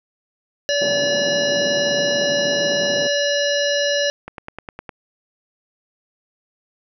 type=harmonic tone; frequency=575 Hz; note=D5; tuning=37 cents flat; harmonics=1 / 3 / 5 / 7 / 9 / 10; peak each=-19 / -24 / -26 / -27 / -29 / -29 dBFS; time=0.69-4.1 s; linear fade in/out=0 ms
type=band-pass noise; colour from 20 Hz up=pink; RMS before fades=-29 dBFS; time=0.81-3.08 s; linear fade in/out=10 ms; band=160 to 740 Hz; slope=24 dB/octave
type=click train; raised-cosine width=0.5 ms; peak=-17 dBFS; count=7; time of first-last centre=4.28-4.892 s; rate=9.8 Hz
effects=none